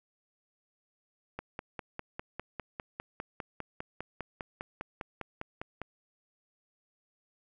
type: click train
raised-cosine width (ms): 0.5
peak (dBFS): -22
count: 23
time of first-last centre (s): 1.39-5.817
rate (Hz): 4.97
effects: none